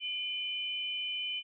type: tone pair together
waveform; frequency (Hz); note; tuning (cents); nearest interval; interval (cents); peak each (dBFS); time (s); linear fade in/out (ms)
sine; 2401 / 3027; D7 / F#7; +38 / +39; major third; 401; -39 / -34; 0-1.43; 50
effects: none